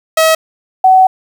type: tone pair in turn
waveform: sawtooth / sine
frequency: 641 / 752.5 Hz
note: E5 / F#5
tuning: -49 / +29 cents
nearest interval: minor third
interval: 278 cents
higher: second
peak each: -3 dBFS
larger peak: neither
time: 0.17-0.35 / 0.84-1.07 s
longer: second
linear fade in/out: 5 ms
effects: 7-bit